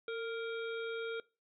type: harmonic tone with a mistuned harmonic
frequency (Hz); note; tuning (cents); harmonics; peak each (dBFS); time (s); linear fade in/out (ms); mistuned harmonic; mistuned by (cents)
466.2; A#4; 0; 1 / 3 / 5 / 7 / 8; -37 / -44 / -50 / -52 / -53; 0.08-1.2; 2; 1; -43
effects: noise-tail reverb RT60 0.3 s tail -22 dB re dry